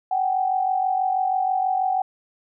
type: tone pair together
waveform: sine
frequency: 752 / 798.2 Hz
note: F#5 / G5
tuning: +28 / +31 cents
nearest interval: minor second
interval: 103 cents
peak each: -20 / -26 dBFS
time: 0.11-2.02 s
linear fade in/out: 5 ms
effects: none